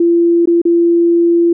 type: tone with dropouts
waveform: sine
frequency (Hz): 340.8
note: F4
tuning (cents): -42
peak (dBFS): -7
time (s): 0-1.53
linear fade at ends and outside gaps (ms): 5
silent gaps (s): 0.457-0.473 / 0.617-0.652
effects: none